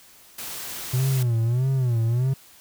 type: noise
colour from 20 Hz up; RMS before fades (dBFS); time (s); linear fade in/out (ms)
white; -34; 0.38-1.23; 5
type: tone with vibrato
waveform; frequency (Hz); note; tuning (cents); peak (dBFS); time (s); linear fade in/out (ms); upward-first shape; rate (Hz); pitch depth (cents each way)
triangle; 123.47; B2; 0; -17; 0.93-2.34; 10; sine; 1.6; 150
effects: white hiss -51 dBFS RMS until 2.6 s